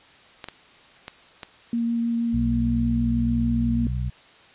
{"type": "clicks", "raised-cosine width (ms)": 0.2, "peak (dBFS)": -16, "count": 4, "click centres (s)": [0.442, 0.486, 1.081, 1.432]}
{"type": "tone with vibrato", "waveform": "sine", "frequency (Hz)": 233.1, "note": "A#3", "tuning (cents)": 0, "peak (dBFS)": -21, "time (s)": [1.73, 3.87], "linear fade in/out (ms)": 2, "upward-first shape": "triangle", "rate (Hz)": 6.4, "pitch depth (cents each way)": 10}
{"type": "harmonic tone", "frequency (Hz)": 61.74, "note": "B1", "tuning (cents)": 0, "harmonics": [1, 2, 3], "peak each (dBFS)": [-26, -27, -36], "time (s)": [2.33, 4.1], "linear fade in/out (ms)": 10}
{"effects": ["white hiss -51 dBFS RMS until 4.54 s", "resampled to 8000 Hz"]}